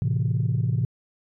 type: chord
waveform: sine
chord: A minor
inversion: none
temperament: equal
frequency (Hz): 110 / 130.81 / 164.81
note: A2 / C3 / E3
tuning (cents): 0 / 0 / 0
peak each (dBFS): -23 / -23 / -27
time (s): 0.02-0.85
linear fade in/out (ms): 0
effects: tanh soft clip ceiling -15 dBFS